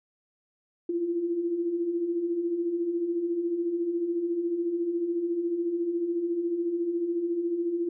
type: beating tone pair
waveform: sine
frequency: 330.1 / 344.1 Hz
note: E4 / F4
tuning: +2 / -26 cents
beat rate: 14 Hz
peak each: -35 / -26 dBFS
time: 0.89-7.89 s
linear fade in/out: 5 ms
effects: none